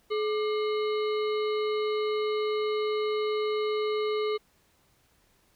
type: harmonic tone with a mistuned harmonic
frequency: 426.2 Hz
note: G#4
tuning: 45 cents sharp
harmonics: 1 / 3 / 5 / 7 / 9 / 10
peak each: -26 / -36 / -40 / -43 / -45 / -46 dBFS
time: 0.1-4.38 s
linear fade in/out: 20 ms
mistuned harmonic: 3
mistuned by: -120 cents
effects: pink hiss -66 dBFS RMS until 5.55 s